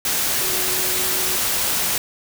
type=tone in noise; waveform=sine; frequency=369.5 Hz; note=F#4; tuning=2 cents flat; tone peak=-32 dBFS; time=0.41-1.36 s; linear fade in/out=2 ms; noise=white; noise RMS=-21 dBFS; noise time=0.05-1.98 s; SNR=-14 dB; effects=none